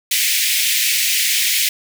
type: high-pass noise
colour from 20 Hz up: pink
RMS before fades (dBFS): -17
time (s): 0.11-1.69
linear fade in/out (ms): 5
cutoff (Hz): 2000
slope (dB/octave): 48
effects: none